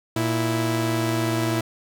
sawtooth tone pair together, 116.5 / 329.1 Hz, A#2 / E4, -1 / -3 cents, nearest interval octave + tritone, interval 1798 cents, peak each -20 dBFS, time 0.16-1.61 s, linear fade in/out 5 ms, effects none

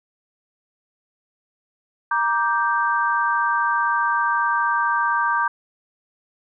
sine chord, G minor, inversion first, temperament just, 940.8 / 1176 / 1568 Hz, Bb5 / D6 / G6, +16 / +2 / 0 cents, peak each -22 dBFS, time 2.11-5.48 s, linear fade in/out 5 ms, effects none

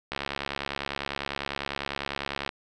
click train, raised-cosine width 0.3 ms, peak -14 dBFS, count 167, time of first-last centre 0.12-2.491 s, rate 70 Hz, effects none

